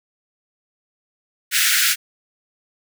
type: high-pass noise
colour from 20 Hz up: pink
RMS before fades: -17 dBFS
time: 1.51-1.96 s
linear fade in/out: 50 ms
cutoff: 1400 Hz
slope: 96 dB/octave
effects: none